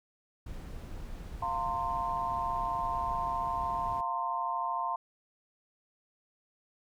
brown noise, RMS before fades -42 dBFS, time 0.46-4.01 s, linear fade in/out 5 ms
sine chord, F suspended fourth, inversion none, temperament equal with one note detuned, 698.5 / 913.1 / 1046.5 Hz, F5 / Bb5 / C6, 0 / -36 / 0 cents, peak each -37 / -34 / -33 dBFS, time 1.42-4.96 s, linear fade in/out 5 ms
effects none

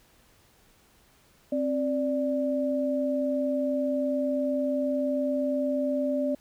sine tone pair together, 264.3 / 587 Hz, C4 / D5, +18 / -1 cents, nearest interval octave + major second, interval 1381 cents, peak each -27 dBFS, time 1.52-6.35 s, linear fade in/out 5 ms, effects pink hiss -61 dBFS RMS until 6.4 s

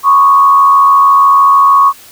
sine tone with frequency modulation, 1108.7 Hz, C#6, in tune, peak -3 dBFS, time 0.03-1.93 s, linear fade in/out 50 ms, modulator 86.3 Hz, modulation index 0.6, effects white hiss -37 dBFS RMS until 2.11 s

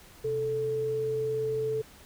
sine tone pair together, 128.36 / 438.8 Hz, C3 / A4, -33 / -5 cents, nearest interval octave + major sixth, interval 2128 cents, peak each -38 / -27 dBFS, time 0.24-1.82 s, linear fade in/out 10 ms, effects pink hiss -53 dBFS RMS until 2.05 s

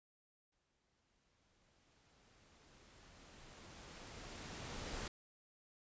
pink noise with exponential growth, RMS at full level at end -44 dBFS, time 0.52-5.08 s, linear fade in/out 5 ms, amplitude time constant 990 ms, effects resampled to 16000 Hz

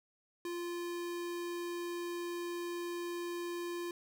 square tone, 347.2 Hz, F4, 10 cents flat, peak -38 dBFS, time 0.45-3.91 s, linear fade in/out 2 ms, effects none

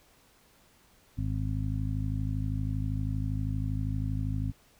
harmonic tone, 52.6 Hz, G#1, 23 cents sharp, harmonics 1 / 2 / 3 / 4 / 5, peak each -33 / -31 / -37 / -44 / -38 dBFS, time 1.17-4.52 s, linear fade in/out 20 ms, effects pink hiss -62 dBFS RMS until 4.79 s

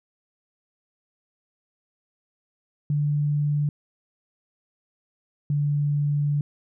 sine tone pair in turn, 146.83 / 145.56 Hz, D3 / D3, 0 / -15 cents, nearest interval unison, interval 15 cents, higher first, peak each -20 dBFS, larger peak neither, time 2.9-3.69 / 5.5-6.41 s, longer second, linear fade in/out 2 ms, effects none

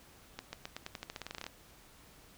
accelerating click train, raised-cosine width 0.2 ms, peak -23 dBFS, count 17, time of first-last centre 0.39-1.465 s, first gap 140 ms, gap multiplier 0.89, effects pink hiss -59 dBFS RMS until 2.37 s

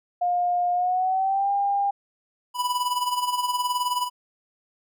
sine tone with pitch glide, 710 to 801.6 Hz, F5 to G5, +28 to +38 cents, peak -20 dBFS, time 0.21-1.91 s, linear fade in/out 10 ms, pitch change +210 cents, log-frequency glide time 0.73-1.51 s
square tone with tremolo, 987.8 Hz, B5, in tune, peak -21 dBFS, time 2.54-4.1 s, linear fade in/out 50 ms, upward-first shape sine, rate 19 Hz, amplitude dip 65%
effects none

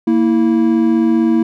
triangle tone pair together, 231.2 / 326.9 Hz, A#3 / E4, -14 / -14 cents, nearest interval tritone, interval 600 cents, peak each -11 dBFS, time 0.07-1.43 s, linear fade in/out 5 ms, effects none

